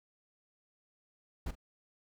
brown noise with echo, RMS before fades -36 dBFS, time 1.46-1.51 s, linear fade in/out 5 ms, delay 43 ms, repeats 1, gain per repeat -15 dB, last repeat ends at 1.553 s, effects none

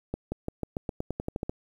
accelerating click train, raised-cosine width 2 ms, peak -17 dBFS, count 13, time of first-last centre 0.14-1.495 s, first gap 180 ms, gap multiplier 0.91, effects 9-bit

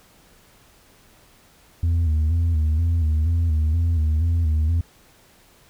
sine tone with vibrato, 80.8 Hz, E2, 34 cents flat, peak -14 dBFS, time 1.83-4.81 s, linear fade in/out 5 ms, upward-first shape square, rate 2.1 Hz, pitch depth 68 cents each way, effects tanh soft clip ceiling -16 dBFS + pink hiss -54 dBFS RMS until 5.69 s

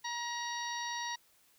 harmonic tone with a mistuned harmonic, 950 Hz, A#5, 33 cents sharp, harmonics 1 / 2 / 3 / 4 / 5 / 6, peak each -39 / -41 / -50 / -44 / -46 / -45 dBFS, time 0.04-1.16 s, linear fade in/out 10 ms, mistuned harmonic 5, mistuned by -76 cents, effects white hiss -67 dBFS RMS until 1.58 s

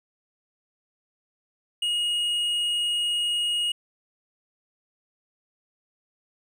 sine tone with hard clipping, 2878 Hz, F#7, 49 cents flat, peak -24 dBFS, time 1.82-3.72 s, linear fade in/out 5 ms, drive 5 dB, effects none

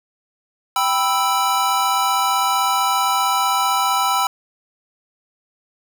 square chord, E minor, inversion first, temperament equal, 784 / 987.8 / 1318.5 Hz, G5 / B5 / E6, 0 / 0 / 0 cents, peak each -22 / -21 / -21 dBFS, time 0.76-4.27 s, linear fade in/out 2 ms, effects none

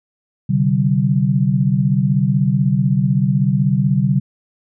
sine chord, C suspended second, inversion none, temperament equal with one note detuned, 130.81 / 146.83 / 191.52 Hz, C3 / D3 / G3, 0 / 0 / -40 cents, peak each -17 dBFS, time 0.49-4.2 s, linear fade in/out 10 ms, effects none

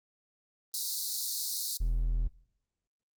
pink high-pass noise, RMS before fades -34 dBFS, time 0.74-1.77 s, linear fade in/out 0 ms, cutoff 3900 Hz, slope 96 dB/octave
triangle tone, 41.2 Hz, E1, in tune, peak -24 dBFS, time 1.8-2.28 s, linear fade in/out 10 ms
effects noise-tail reverb RT60 0.9 s tail -25 dB re dry + Opus 32 kbps

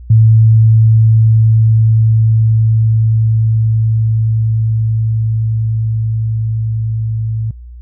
sine tone with level ramp, 111.3 Hz, A2, 20 cents sharp, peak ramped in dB -3 to -14 dBFS, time 0.1-7.51 s, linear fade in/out 5 ms, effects added 60 Hz sine -29 dBFS peak until 7.81 s

